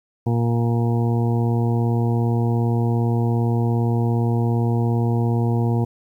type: harmonic tone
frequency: 117.4 Hz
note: A#2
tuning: 13 cents sharp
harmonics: 1 / 2 / 3 / 4 / 6 / 7 / 8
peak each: -18 / -24 / -28 / -30 / -34 / -35 / -36 dBFS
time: 0.26-5.85 s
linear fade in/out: 10 ms
effects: 9-bit